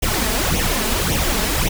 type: noise with flanger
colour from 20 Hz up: pink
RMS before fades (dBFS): -19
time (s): 0.02-1.69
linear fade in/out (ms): 10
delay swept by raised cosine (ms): 0.32 to 4.72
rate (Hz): 1.8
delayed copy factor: +0.75
effects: none